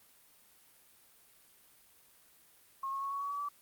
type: tone with pitch steps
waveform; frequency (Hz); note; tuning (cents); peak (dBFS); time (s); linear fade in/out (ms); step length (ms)
sine; 1080 / 1091.9 / 1104 / 1116.2 / 1128.5 / 1140.9 / 1153.5; C#6 / C#6 / C#6 / C#6 / C#6 / C#6 / D6; -45 / -26 / -7 / +12 / +31 / +50 / -31; -34; 2.83-3.488; 5; 94
effects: white hiss -63 dBFS RMS until 3.61 s + Opus 32 kbps